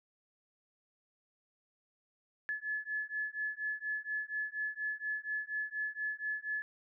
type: beating tone pair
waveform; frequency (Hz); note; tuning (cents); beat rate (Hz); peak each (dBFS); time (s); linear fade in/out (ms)
sine; 1714 / 1718.2; A6 / A6; -46 / -42; 4.2; -38 / -38; 2.49-6.62; 0
effects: none